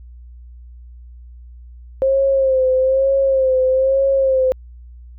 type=tone with vibrato; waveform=sine; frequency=530 Hz; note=C5; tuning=22 cents sharp; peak=-12 dBFS; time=2.02-4.52 s; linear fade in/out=0 ms; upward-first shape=sine; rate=1.1 Hz; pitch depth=48 cents each way; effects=added 60 Hz sine -36 dBFS peak until 5.18 s